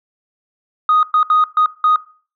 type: tone bursts at uneven times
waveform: sine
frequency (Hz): 1244.5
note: D#6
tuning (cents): 0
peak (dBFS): -8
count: 5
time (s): 0.89-1.03 / 1.14-1.23 / 1.3-1.44 / 1.57-1.66 / 1.84-1.96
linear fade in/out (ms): 2
effects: noise-tail reverb RT60 0.4 s tail -20 dB re dry + tanh soft clip ceiling -6 dBFS